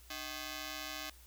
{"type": "ring-modulated tone", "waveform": "5% pulse", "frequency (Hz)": 466.2, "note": "A#4", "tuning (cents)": 0, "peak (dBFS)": -26, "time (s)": [0.1, 1.1], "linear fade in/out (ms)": 5, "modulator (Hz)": 166, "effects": ["added 60 Hz sine -57 dBFS peak until 1.26 s", "white hiss -61 dBFS RMS until 1.26 s"]}